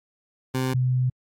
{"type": "tone pair in turn", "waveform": ["20% pulse", "sine"], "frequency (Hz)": [129.8, 127.06], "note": ["C3", "B2"], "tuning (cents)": [-13, 50], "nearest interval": "unison", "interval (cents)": 37, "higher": "first", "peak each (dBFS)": [-18, -19], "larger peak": "first", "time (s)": [[0.54, 0.74], [0.74, 1.1]], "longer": "second", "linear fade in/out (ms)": 10, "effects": ["AAC 64 kbps"]}